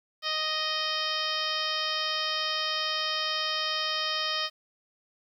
harmonic tone with a mistuned harmonic, 622.3 Hz, D#5, in tune, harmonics 1 / 2 / 3 / 4 / 5 / 6 / 7 / 8 / 9, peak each -39 / -34 / -36 / -39 / -33 / -36 / -39 / -35 / -39 dBFS, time 0.22-4.5 s, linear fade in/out 50 ms, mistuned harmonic 9, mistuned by -33 cents, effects 10-bit

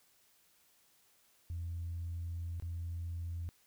sine tone with dropouts, 85 Hz, F2, 46 cents flat, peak -36 dBFS, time 1.5-3.49 s, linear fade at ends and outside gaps 0 ms, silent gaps 2.599-2.623 s, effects tanh soft clip ceiling -33 dBFS + white hiss -69 dBFS RMS until 3.66 s

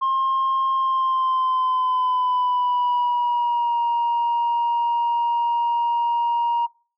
sine tone with pitch glide, 1065 to 943.3 Hz, C6 to A#5, +30 to +20 cents, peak -16 dBFS, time 0.01-6.67 s, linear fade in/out 20 ms, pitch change -210 cents, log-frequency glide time 0.73-3.79 s, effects noise-tail reverb RT60 0.4 s tail -25 dB re dry + tanh soft clip ceiling -16 dBFS

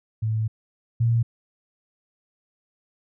sine tone pair in turn, 110 / 116.33 Hz, A2 / A#2, 0 / -3 cents, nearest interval minor second, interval 97 cents, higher second, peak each -21 / -17 dBFS, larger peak second, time 0.22-0.48 / 1-1.23 s, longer first, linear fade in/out 10 ms, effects none

